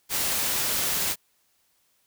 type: noise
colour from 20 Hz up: white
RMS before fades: -26 dBFS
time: 0.09-1.16 s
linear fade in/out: 50 ms
effects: white hiss -68 dBFS RMS until 2.06 s